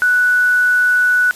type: tone with quantisation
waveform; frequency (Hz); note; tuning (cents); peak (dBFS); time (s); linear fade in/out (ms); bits
sine; 1480; F#6; 0; -10; 0.02-1.31; 0; 6
effects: white hiss -37 dBFS RMS until 1.35 s + resampled to 32000 Hz